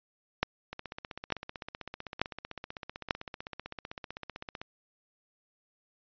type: two click trains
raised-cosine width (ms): 0.3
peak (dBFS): -23 / -9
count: 62 / 4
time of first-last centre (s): 0.73-4.615 / 0.43-3.109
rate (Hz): 15.7 / 1.12
effects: resampled to 11025 Hz